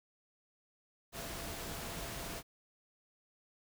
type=tone in noise; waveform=sine; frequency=677 Hz; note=E5; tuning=46 cents sharp; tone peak=-52 dBFS; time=1.12-2.43 s; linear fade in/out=50 ms; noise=pink; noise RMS=-43 dBFS; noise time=1.12-2.43 s; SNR=-12 dB; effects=none